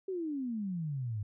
sine exponential sweep, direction down, 392 to 99.8 Hz, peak -33 dBFS, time 0.08-1.23 s, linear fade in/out 5 ms, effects none

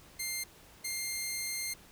10% pulse tone pair in turn, 2100 / 2108 Hz, C7 / C7, +6 / +12 cents, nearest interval unison, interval 6 cents, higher second, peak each -25 dBFS, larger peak neither, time 0.19-0.44 / 0.84-1.74 s, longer second, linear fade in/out 10 ms, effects pink hiss -57 dBFS RMS until 1.91 s

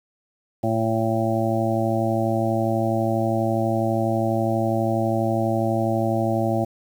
harmonic tone, 112.2 Hz, A2, 34 cents sharp, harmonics 1 / 2 / 3 / 5 / 6 / 7, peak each -25 / -26 / -26 / -27 / -26 / -29 dBFS, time 0.63-6.65 s, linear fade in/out 10 ms, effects 8-bit

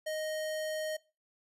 square tone, 622.3 Hz, D#5, in tune, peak -34 dBFS, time 0.06-0.97 s, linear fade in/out 10 ms, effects noise-tail reverb RT60 0.3 s tail -21 dB re dry + resampled to 32000 Hz

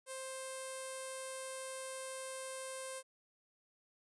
sawtooth tone with low-pass filter, 526 Hz, C5, 9 cents sharp, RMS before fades -45 dBFS, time 0.06-3.03 s, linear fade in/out 50 ms, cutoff 9200 Hz, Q 6.9, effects none

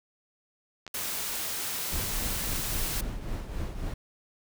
clicks, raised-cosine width 0.2 ms, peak -25 dBFS, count 2, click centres 0.866 / 0.878 s
white noise, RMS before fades -33 dBFS, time 0.94-3.01 s, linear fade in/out 5 ms
brown noise with tremolo, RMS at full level -31 dBFS, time 1.92-3.94 s, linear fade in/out 5 ms, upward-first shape triangle, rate 3.7 Hz, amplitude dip 60%
effects none

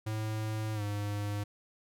square tone with pitch glide, 108.8 to 102.87 Hz, A2 to G#2, -19 to -16 cents, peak -33 dBFS, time 0.06-1.44 s, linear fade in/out 10 ms, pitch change -97 cents, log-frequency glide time 0.74-0.82 s, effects none

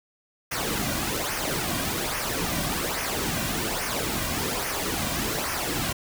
pink noise with flanger, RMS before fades -28 dBFS, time 0.51-5.93 s, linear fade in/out 10 ms, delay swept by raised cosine 0.25 to 2.35 ms, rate 1.2 Hz, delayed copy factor -0.6, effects none

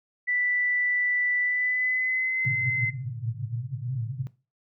sine tone with pitch glide, 1975.5 to 2059 Hz, B6 to C7, 0 to -28 cents, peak -23 dBFS, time 0.27-2.91 s, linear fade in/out 20 ms, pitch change +72 cents, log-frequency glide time 1.4-2.48 s
white band-pass noise, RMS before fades -32 dBFS, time 2.45-4.27 s, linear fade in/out 0 ms, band 110 to 140 Hz, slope 96 dB/octave
effects noise-tail reverb RT60 0.3 s tail -18 dB re dry

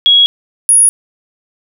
sine tone pair in turn, 3321 / 10404 Hz, G#7 / E9, -1 / -24 cents, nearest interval octave + minor sixth, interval 1977 cents, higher second, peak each -4 dBFS, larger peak neither, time 0.06-0.26 / 0.69-0.89 s, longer neither, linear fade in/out 0 ms, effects none

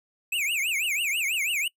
square tone with vibrato, 2489 Hz, D#7, in tune, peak -25 dBFS, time 0.32-1.68 s, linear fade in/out 5 ms, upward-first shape triangle, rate 6.1 Hz, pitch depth 300 cents each way, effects noise-tail reverb RT60 0.1 s tail -24 dB re dry

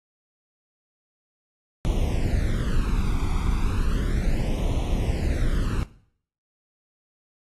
brown noise with flanger, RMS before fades -23 dBFS, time 1.85-5.83 s, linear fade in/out 0 ms, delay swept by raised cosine 0.31 to 0.87 ms, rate 0.34 Hz, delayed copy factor +0.8, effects noise-tail reverb RT60 0.6 s tail -18 dB re dry + AAC 32 kbps

